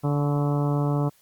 harmonic tone with a mistuned harmonic, 144.9 Hz, D3, 23 cents flat, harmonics 1 / 2 / 3 / 4 / 5 / 6 / 7 / 8 / 9, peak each -22 / -28 / -32 / -34 / -36 / -38 / -39 / -40 / -41 dBFS, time 0.03-1.1 s, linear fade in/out 20 ms, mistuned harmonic 8, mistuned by -47 cents, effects white hiss -60 dBFS RMS until 1.21 s + Opus 48 kbps

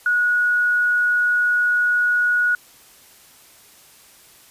sine tone, 1457 Hz, F#6, 27 cents flat, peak -15 dBFS, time 0.06-2.55 s, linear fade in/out 2 ms, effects white hiss -49 dBFS RMS until 4.5 s + resampled to 32000 Hz

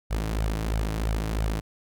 sawtooth tone with flanger, 54 Hz, A1, 32 cents flat, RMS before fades -27 dBFS, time 0.1-1.61 s, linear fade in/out 20 ms, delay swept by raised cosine 1.3 to 6.8 ms, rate 3 Hz, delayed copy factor +0.65, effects none

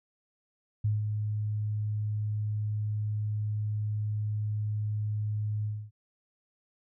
sine tone with ADSR envelope, 105.9 Hz, G#2, 34 cents sharp, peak -23 dBFS, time 0.84-5.91 s, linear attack 9 ms, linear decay 170 ms, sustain -5 dB, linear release 260 ms, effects none

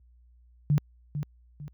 sine tone with echo, 146.83 Hz, D3, in tune, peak -19 dBFS, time 0.7-0.78 s, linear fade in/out 0 ms, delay 450 ms, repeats 2, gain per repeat -9 dB, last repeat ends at 1.68 s, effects added 60 Hz sine -52 dBFS peak until 1.73 s + high-pass 60 Hz 12 dB/octave

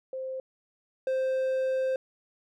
sine / triangle tone pair in turn, 523.3 / 523.3 Hz, C5 / C5, 0 / 0 cents, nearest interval unison, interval 0 cents, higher neither, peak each -32 / -23 dBFS, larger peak second, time 0.13-0.4 / 1.07-1.96 s, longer second, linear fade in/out 2 ms, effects none

